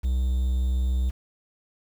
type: tone with quantisation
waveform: triangle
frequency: 63.2 Hz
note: B1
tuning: 41 cents sharp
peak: -19 dBFS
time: 0.03-1.11 s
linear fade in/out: 20 ms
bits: 8
effects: none